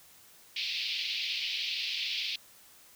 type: band-pass noise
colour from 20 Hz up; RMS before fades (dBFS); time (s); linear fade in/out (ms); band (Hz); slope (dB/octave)
pink; -34; 0.56-2.36; 5; 2400 to 4800; 48
effects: white hiss -57 dBFS RMS until 2.95 s